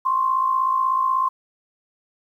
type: tone pair together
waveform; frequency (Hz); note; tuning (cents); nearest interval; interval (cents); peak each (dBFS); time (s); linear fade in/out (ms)
sine; 1046.5 / 1102.8; C6 / C#6; 0 / -9; minor second; 91; -18 / -25; 0.05-1.29; 10
effects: 9-bit